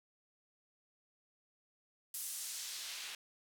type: noise with band-pass filter sweep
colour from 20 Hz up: white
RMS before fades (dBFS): -44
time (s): 2.14-3.15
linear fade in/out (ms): 2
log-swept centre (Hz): 11000 to 2600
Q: 0.91
effects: none